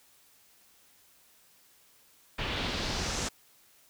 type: noise with low-pass filter sweep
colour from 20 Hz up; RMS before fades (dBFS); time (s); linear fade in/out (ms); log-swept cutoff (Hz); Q
pink; -33; 2.38-3.29; 10; 2900 to 7300; 2.1
effects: white hiss -62 dBFS RMS until 3.89 s